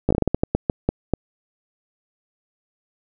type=slowing click train; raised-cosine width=2 ms; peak=-4 dBFS; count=13; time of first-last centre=0.09-1.137 s; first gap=15 ms; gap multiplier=1.29; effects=none